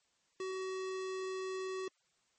square tone, 377.1 Hz, F#4, 33 cents sharp, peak -38 dBFS, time 0.4-1.88 s, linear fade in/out 2 ms, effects white hiss -75 dBFS RMS until 2.38 s + MP3 32 kbps

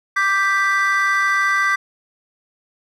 triangle chord, G major, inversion second, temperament equal, 1174.7 / 1568 / 1975.5 Hz, D6 / G6 / B6, 0 / 0 / 0 cents, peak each -17 dBFS, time 0.16-1.76 s, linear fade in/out 10 ms, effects tanh soft clip ceiling -7 dBFS

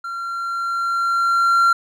triangle tone with level ramp, 1373 Hz, F6, 30 cents flat, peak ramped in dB -24 to -9 dBFS, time 0.04-1.73 s, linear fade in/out 5 ms, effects none

